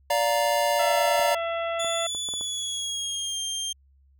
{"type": "chord", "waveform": "square", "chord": "Bb major", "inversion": "first", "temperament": "just", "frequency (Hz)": [582.7, 699.2, 932.3], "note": ["D5", "F5", "Bb5"], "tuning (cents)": [-14, 2, 0], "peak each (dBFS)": [-25, -27, -27], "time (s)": [0.1, 1.35], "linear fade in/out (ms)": 5}
{"type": "harmonic tone", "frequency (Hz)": 670, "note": "E5", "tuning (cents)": 28, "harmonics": [1, 2, 3, 4, 5], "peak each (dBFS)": [-27, -33, -37, -39, -41], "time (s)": [0.79, 2.07], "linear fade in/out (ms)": 5}
{"type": "clicks", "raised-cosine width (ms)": 1, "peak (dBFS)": -27, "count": 6, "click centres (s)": [1.195, 1.846, 2.149, 2.288, 2.338, 2.411]}
{"type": "tone with pitch glide", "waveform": "25% pulse", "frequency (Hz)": [3453, 3185], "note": ["A7", "G7"], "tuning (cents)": [-33, 27], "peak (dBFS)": -24, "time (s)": [1.79, 3.73], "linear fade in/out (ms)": 10, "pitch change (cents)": -140, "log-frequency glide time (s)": [2.31, 3.4]}
{"effects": ["added 68 Hz sine -56 dBFS peak until 4.19 s"]}